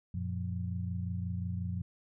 sine tone cluster, 91.9 / 117.6 / 176.9 Hz, F#2 / A#2 / F3, -11 / +16 / +23 cents, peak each -35 / -40 / -38 dBFS, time 0.14-1.82 s, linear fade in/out 5 ms, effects none

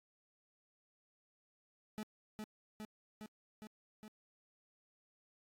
40% pulse tone with echo, 214.5 Hz, A3, 44 cents flat, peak -40 dBFS, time 1.98-2.03 s, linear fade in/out 0 ms, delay 410 ms, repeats 5, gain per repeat -2 dB, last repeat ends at 4.08 s, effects AAC 48 kbps

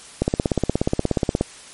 click train, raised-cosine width 2 ms, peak -4 dBFS, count 21, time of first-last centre 0.22-1.41 s, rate 16.8 Hz, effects white hiss -42 dBFS RMS until 1.73 s + MP3 48 kbps

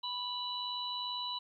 harmonic tone, 987.8 Hz, B5, in tune, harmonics 1 / 3 / 4, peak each -40 / -42 / -38 dBFS, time 0.03-1.39 s, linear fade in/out 10 ms, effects 12-bit

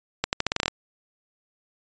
accelerating click train, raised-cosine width 0.2 ms, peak -5 dBFS, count 10, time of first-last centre 0.24-0.68 s, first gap 89 ms, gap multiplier 0.84, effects resampled to 16000 Hz

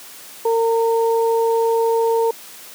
sine tone pair together, 456.5 / 915.9 Hz, A#4 / A#5, -36 / -31 cents, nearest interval octave, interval 1205 cents, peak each -15 / -21 dBFS, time 0.45-2.31 s, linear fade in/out 5 ms, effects white hiss -39 dBFS RMS until 2.74 s + high-pass 200 Hz 12 dB/octave

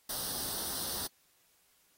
white noise with comb filter, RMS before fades -37 dBFS, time 0.09-1.07 s, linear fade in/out 5 ms, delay 0.21 ms, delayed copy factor +0.8, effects white hiss -69 dBFS RMS until 1.97 s + AAC 48 kbps

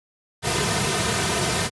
pink noise with comb filter, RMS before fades -22 dBFS, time 0.42-1.7 s, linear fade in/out 50 ms, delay 3.6 ms, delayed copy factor -0.65, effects high-pass 100 Hz 12 dB/octave + resampled to 24000 Hz

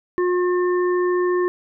harmonic tone, 358.6 Hz, F4, 46 cents sharp, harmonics 1 / 3 / 5, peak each -17 / -27 / -31 dBFS, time 0.18-1.48 s, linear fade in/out 0 ms, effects none

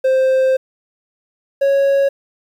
triangle tone pair in turn, 524 / 552.8 Hz, C5 / C#5, +2 / -5 cents, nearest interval minor second, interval 93 cents, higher second, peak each -9 dBFS, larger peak neither, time 0.04-0.57 / 1.61-2.09 s, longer first, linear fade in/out 10 ms, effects 8-bit

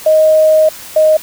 sine tone pair in turn, 625 / 622.8 Hz, D#5 / D#5, +8 / +2 cents, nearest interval unison, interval 6 cents, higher first, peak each -5 dBFS, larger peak neither, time 0.06-0.69 / 0.96-1.17 s, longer first, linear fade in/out 5 ms, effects white hiss -31 dBFS RMS until 1.22 s

